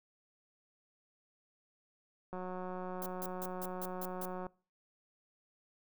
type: click train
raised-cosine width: 1 ms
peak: -29 dBFS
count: 392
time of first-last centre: 2.33-4.467 s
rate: 183 Hz
type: noise bursts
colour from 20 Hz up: violet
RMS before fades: -43 dBFS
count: 7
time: 3.02-4.253 s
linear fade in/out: 0 ms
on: 39 ms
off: 160 ms
effects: noise-tail reverb RT60 0.4 s tail -24 dB re dry